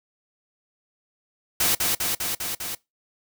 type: noise with echo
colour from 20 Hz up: white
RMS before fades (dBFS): -21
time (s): 1.6-1.75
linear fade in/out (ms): 5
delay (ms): 200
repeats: 5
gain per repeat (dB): -2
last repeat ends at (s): 2.75
effects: noise-tail reverb RT60 0.2 s tail -22 dB re dry